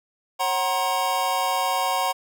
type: tone cluster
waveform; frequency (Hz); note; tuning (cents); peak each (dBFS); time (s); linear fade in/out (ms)
square; 544 / 747 / 945 / 1065; C#5 / F#5 / A#5 / C6; -33 / +16 / +23 / +30; -32 / -26 / -27 / -28; 0.39-2.13; 20
effects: none